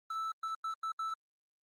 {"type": "tone bursts at uneven times", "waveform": "triangle", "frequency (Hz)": 1317, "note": "E6", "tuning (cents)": -2, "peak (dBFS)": -32, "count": 5, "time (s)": [[0.1, 0.32], [0.43, 0.55], [0.64, 0.74], [0.83, 0.92], [0.99, 1.14]], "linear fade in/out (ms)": 5, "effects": ["Opus 24 kbps"]}